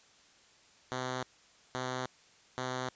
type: tone bursts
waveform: 5% pulse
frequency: 127.8 Hz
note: C3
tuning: 40 cents flat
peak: -23 dBFS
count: 3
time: 0.92-2.89 s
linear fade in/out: 0 ms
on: 310 ms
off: 520 ms
effects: white hiss -62 dBFS RMS until 2.95 s + resampled to 16000 Hz